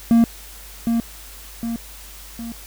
triangle tone with echo, 231.3 Hz, A#3, 13 cents flat, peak -8 dBFS, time 0.11-0.24 s, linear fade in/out 0 ms, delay 760 ms, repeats 3, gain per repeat -6 dB, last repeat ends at 2.52 s, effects added 50 Hz sine -41 dBFS peak until 2.66 s + white hiss -41 dBFS RMS until 2.66 s

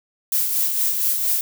violet noise with tremolo, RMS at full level -19 dBFS, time 0.32-1.41 s, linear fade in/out 2 ms, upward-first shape sine, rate 4.3 Hz, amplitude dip 40%, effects none

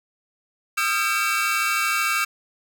45% pulse tone cluster, 1239 / 1352 / 1593 / 2282 / 2686 Hz, D#6 / E6 / G6 / C#7 / E7, -8 / +43 / +27 / +50 / +32 cents, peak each -27 dBFS, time 0.77-2.25 s, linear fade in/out 10 ms, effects none

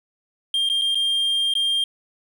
triangle tone with dropouts, 3200 Hz, G7, 35 cents sharp, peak -17 dBFS, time 0.54-1.84 s, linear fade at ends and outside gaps 2 ms, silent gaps 0.69-0.698 / 0.814-0.818 / 0.947-0.954 / 1.538-1.552 s, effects none

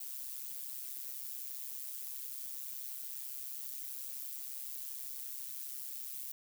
violet noise with amplitude modulation, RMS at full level -40 dBFS, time 0-6.32 s, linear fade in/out 5 ms, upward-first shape sine, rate 132 Hz, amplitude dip 75%, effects none

